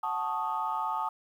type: chord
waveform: sine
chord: D# half-diminished seventh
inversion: first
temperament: equal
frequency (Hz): 740 / 880 / 1108.7 / 1244.5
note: F#5 / A5 / C#6 / D#6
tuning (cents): 0 / 0 / 0 / 0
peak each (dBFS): -37 / -31 / -37 / -33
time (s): 0.03-1.09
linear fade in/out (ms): 5
effects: tanh soft clip ceiling -20 dBFS + 10-bit